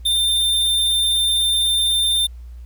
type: tone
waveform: square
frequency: 3596 Hz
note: A7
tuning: 37 cents sharp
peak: -16 dBFS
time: 0.05-2.27 s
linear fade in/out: 10 ms
effects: added 60 Hz sine -33 dBFS peak until 2.65 s + pink hiss -60 dBFS RMS until 2.65 s